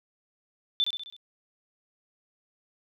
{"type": "tone with echo", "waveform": "sine", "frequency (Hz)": 3531, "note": "A7", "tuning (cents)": 5, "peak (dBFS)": -21, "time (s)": [0.8, 0.84], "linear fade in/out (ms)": 0, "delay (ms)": 65, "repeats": 5, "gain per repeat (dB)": -5, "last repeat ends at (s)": 1.165, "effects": []}